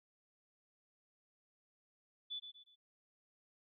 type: tone with echo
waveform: sine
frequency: 3473 Hz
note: A7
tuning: 23 cents flat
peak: -40 dBFS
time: 2.3-2.4 s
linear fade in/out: 20 ms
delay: 120 ms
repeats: 3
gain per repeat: -8 dB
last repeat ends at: 2.76 s
effects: none